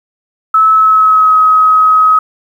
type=tone with pitch glide; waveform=sine; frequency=1300 to 1269.6 Hz; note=E6 to D#6; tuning=-24 to +35 cents; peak=-4 dBFS; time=0.54-2.19 s; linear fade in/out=5 ms; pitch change=-41 cents; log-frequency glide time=0.72-1.36 s; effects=7-bit